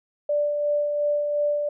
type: tone with tremolo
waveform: sine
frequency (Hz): 587.3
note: D5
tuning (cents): 0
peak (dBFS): -19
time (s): 0.29-1.69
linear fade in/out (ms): 5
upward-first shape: sine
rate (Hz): 2.8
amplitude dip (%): 35
effects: none